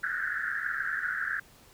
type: band-pass noise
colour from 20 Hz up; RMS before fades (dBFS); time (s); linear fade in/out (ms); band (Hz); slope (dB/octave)
white; -32; 0.03-1.4; 5; 1400 to 1800; 96
effects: pink hiss -57 dBFS RMS until 1.73 s